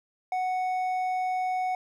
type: tone with hard clipping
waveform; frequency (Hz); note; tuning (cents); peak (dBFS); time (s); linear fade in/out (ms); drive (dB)
sine; 740; F#5; 0; -27; 0.32-1.75; 2; 5
effects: none